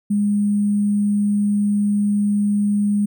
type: tone with sample-and-hold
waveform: sine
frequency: 205.4 Hz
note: G#3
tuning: 19 cents flat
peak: -15 dBFS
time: 0.1-3.06 s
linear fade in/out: 10 ms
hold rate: 8820 Hz
effects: none